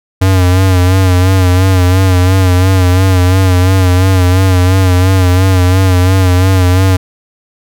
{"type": "tone with vibrato", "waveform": "square", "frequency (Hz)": 92.5, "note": "F#2", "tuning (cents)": 0, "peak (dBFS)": -6, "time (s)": [0.21, 6.97], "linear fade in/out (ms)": 10, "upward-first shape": "sine", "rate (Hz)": 2.9, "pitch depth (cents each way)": 56, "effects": []}